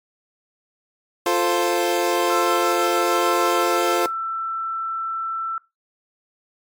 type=chord; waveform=25% pulse; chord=F major; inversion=none; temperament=equal with one note detuned; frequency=349.2 / 442.5 / 523.3 Hz; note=F4 / A4 / C5; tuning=0 / +10 / 0 cents; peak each=-17 / -20 / -20 dBFS; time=1.26-4.06 s; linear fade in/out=2 ms
type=tone; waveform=sine; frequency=1334 Hz; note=E6; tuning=20 cents sharp; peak=-23 dBFS; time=2.3-5.58 s; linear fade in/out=2 ms
effects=noise-tail reverb RT60 0.2 s tail -19 dB re dry + MP3 96 kbps

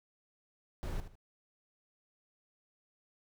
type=noise with echo; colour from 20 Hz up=brown; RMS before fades=-37 dBFS; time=0.83-1 s; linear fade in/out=0 ms; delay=77 ms; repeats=2; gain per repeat=-11 dB; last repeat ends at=1.154 s; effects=none

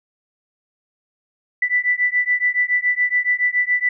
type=beating tone pair; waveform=sine; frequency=1975.5 / 1982.6 Hz; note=B6 / B6; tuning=0 / +6 cents; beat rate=7.1 Hz; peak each=-19 dBFS; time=1.62-3.89 s; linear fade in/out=5 ms; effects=none

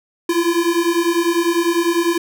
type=beating tone pair; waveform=square; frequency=335 / 345 Hz; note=E4 / F4; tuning=+28 / -21 cents; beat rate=10 Hz; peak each=-19 / -18 dBFS; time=0.29-2.18 s; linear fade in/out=5 ms; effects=none

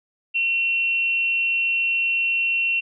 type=tone with amplitude modulation; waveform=sine; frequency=2727 Hz; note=F7; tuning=42 cents flat; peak=-17 dBFS; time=0.34-2.81 s; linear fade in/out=20 ms; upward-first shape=sine; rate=272 Hz; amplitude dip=35%; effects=none

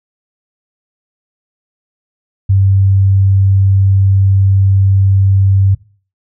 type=tone; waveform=sine; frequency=97.2 Hz; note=G2; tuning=14 cents flat; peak=-6 dBFS; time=2.49-5.75 s; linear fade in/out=10 ms; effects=noise-tail reverb RT60 0.4 s tail -20 dB re dry

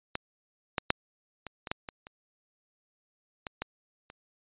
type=clicks; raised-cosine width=0.3 ms; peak=-15 / -11 / -6 / -23 / -22 / -13 / -22 / -29 / -20 / -16 / -30 dBFS; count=11; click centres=0.154 / 0.782 / 0.904 / 1.467 / 1.672 / 1.715 / 1.888 / 2.069 / 3.468 / 3.62 / 4.101 s; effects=resampled to 8000 Hz

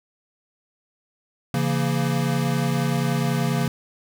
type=chord; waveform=square; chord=A# diminished; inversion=first; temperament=equal with one note detuned; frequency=138.59 / 168.96 / 233.1 Hz; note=C#3 / E3 / A#3; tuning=0 / +43 / 0 cents; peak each=-24 / -26 / -27 dBFS; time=1.54-3.68 s; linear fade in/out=2 ms; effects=none

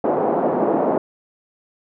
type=band-pass noise; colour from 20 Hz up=white; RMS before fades=-19 dBFS; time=0.04-0.98 s; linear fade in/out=2 ms; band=200 to 750 Hz; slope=24 dB/octave; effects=none

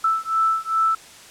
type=beating tone pair; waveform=sine; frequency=1318.5 / 1321 Hz; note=E6 / E6; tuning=0 / +3 cents; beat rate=2.5 Hz; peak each=-21 / -21 dBFS; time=0.04-0.95 s; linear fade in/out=5 ms; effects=white hiss -44 dBFS RMS until 1.3 s + low-pass 9000 Hz 12 dB/octave

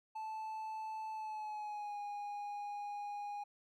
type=tone with pitch glide; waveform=triangle; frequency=875 to 821.1 Hz; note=A5 to G#5; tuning=-10 to -20 cents; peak=-38 dBFS; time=0.15-3.44 s; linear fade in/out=10 ms; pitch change=-110 cents; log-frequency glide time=1.12-1.99 s; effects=MP3 96 kbps

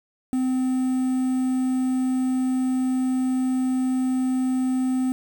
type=tone with quantisation; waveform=triangle; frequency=257.3 Hz; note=C4; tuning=29 cents flat; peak=-18 dBFS; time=0.33-5.12 s; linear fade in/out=0 ms; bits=7; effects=none

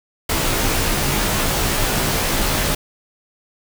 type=noise with comb filter; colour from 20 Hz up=pink; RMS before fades=-19 dBFS; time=0.29-2.75 s; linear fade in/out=5 ms; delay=17 ms; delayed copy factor=-0.7; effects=none

